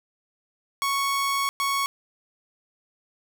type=tone bursts at uneven times; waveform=sawtooth; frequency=1108.7 Hz; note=C#6; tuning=in tune; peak=-19 dBFS; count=2; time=0.82-1.49 / 1.6-1.86 s; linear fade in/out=0 ms; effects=none